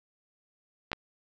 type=clicks; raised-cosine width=0.3 ms; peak=-15 dBFS; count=2; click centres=0.917 / 0.931 s; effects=resampled to 16000 Hz + 7-bit